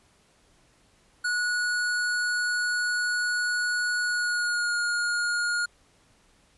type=tone with pitch glide; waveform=square; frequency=1461 to 1429.3 Hz; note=F#6 to F6; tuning=-22 to +40 cents; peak=-25 dBFS; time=1.24-5.66 s; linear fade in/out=10 ms; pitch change=-38 cents; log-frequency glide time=4.02-4.75 s; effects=pink hiss -62 dBFS RMS until 6.57 s + resampled to 24000 Hz